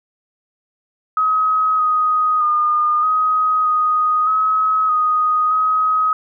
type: tone with pitch steps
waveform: sine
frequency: 1270 / 1250 / 1217 / 1258 / 1245 / 1278 / 1245 / 1265 Hz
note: D#6 / D#6 / D#6 / D#6 / D#6 / D#6 / D#6 / D#6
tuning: +35 / +8 / -39 / +19 / +1 / +46 / +1 / +28 cents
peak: -13 dBFS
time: 1.17-6.13 s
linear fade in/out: 2 ms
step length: 620 ms
effects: none